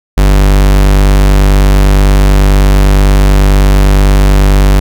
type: tone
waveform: 45% pulse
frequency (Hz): 49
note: G1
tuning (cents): 0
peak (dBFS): -3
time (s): 0.17-4.8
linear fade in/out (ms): 10
effects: none